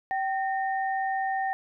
sine tone pair together, 772 / 1832.8 Hz, G5 / A#6, -27 / -30 cents, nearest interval octave + minor third, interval 1497 cents, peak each -26 / -33 dBFS, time 0.11-1.53 s, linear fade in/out 0 ms, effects none

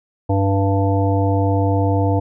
harmonic tone, 98 Hz, G2, in tune, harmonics 1 / 3 / 5 / 7 / 9, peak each -16 / -21 / -23 / -24 / -26 dBFS, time 0.29-2.2 s, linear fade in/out 10 ms, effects none

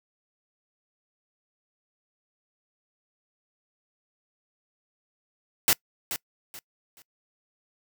white noise with echo, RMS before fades -20 dBFS, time 5.68-5.73 s, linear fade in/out 0 ms, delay 430 ms, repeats 3, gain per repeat -11 dB, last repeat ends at 7.02 s, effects noise-tail reverb RT60 0.1 s tail -25 dB re dry

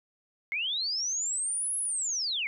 sine linear two-way sweep, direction up then down, 2100 to 10820 to 2100 Hz, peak -28 dBFS, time 0.52-2.47 s, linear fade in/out 0 ms, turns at 1.77 s, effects none

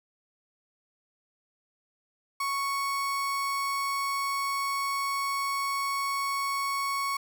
35% pulse tone, 1108.7 Hz, C#6, in tune, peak -26 dBFS, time 2.4-7.17 s, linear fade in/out 5 ms, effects 11-bit

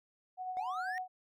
sine tone with tremolo, 740 Hz, F#5, in tune, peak -35 dBFS, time 0.37-1.08 s, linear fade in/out 50 ms, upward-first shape sine, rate 10 Hz, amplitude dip 40%
triangle linear sweep, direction up, 704 to 1885 Hz, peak -36 dBFS, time 0.57-0.98 s, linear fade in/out 0 ms
effects none

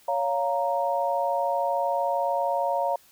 sine chord, Bb minor, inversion first, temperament just, 559.4 / 699.2 / 932.3 Hz, Db5 / F5 / Bb5, +16 / +2 / 0 cents, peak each -27 dBFS, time 0.08-2.96 s, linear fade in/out 5 ms, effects white hiss -57 dBFS RMS until 3.11 s

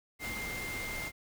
sine tone in noise, 2103 Hz, C7, 8 cents sharp, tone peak -38 dBFS, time 0.19-1.12 s, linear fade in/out 50 ms, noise pink, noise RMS -41 dBFS, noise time 0.19-1.12 s, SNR 0 dB, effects none

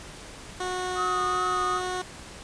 15% pulse tone, 365.8 Hz, F#4, 20 cents flat, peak -22 dBFS, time 0.6-2.02 s, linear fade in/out 5 ms
sine tone with vibrato, 1251 Hz, D#6, 9 cents sharp, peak -25 dBFS, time 0.95-1.81 s, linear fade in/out 50 ms, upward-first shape triangle, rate 2.5 Hz, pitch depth 32 cents each way
effects pink hiss -43 dBFS RMS until 2.43 s + resampled to 22050 Hz

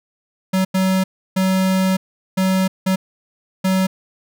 square tone bursts at uneven times, 188.6 Hz, F#3, 33 cents sharp, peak -15 dBFS, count 6, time 0.53-0.65 / 0.74-1.04 / 1.36-1.97 / 2.37-2.68 / 2.86-2.96 / 3.64-3.87 s, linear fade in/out 10 ms, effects none

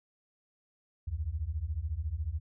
sine beating tone pair, 70.1 / 84.1 Hz, C#2 / E2, +20 / +35 cents, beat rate 14 Hz, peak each -35 / -34 dBFS, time 1.07-2.4 s, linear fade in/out 10 ms, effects none

